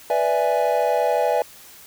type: chord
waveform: triangle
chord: E dominant seventh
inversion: second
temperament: equal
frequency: 493.9 / 587.3 / 659.3 / 830.6 Hz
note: B4 / D5 / E5 / G#5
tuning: 0 / 0 / 0 / 0 cents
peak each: -21 dBFS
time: 0.1-1.42 s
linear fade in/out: 2 ms
effects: white hiss -45 dBFS RMS until 1.86 s